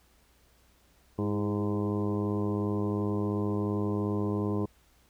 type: harmonic tone with a mistuned harmonic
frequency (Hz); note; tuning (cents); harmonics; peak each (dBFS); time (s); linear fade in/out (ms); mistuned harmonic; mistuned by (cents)
102.8; G#2; -17; 1 / 2 / 3 / 4 / 5 / 6 / 7 / 8 / 9 / 10; -32 / -32 / -33 / -34 / -42 / -46 / -48 / -50 / -47 / -43; 1.18-4.66; 10; 3; +44
effects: added 60 Hz sine -65 dBFS peak until 5.09 s + pink hiss -65 dBFS RMS until 5.09 s